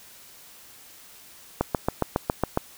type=click train; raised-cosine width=1 ms; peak=-7 dBFS; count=8; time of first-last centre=1.61-2.574 s; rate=7.26 Hz; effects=white hiss -49 dBFS RMS until 2.77 s